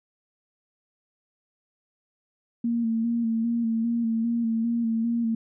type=tone with vibrato; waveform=sine; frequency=230 Hz; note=A#3; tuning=23 cents flat; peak=-22 dBFS; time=2.64-5.35 s; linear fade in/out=5 ms; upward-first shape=square; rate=2.5 Hz; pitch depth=31 cents each way; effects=none